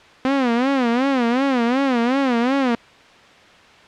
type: tone with vibrato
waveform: sawtooth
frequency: 253.8 Hz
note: B3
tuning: 47 cents sharp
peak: -12 dBFS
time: 0.25-2.75 s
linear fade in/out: 0 ms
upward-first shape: sine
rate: 2.7 Hz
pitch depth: 160 cents each way
effects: white hiss -46 dBFS RMS until 3.87 s + low-pass 3000 Hz 12 dB/octave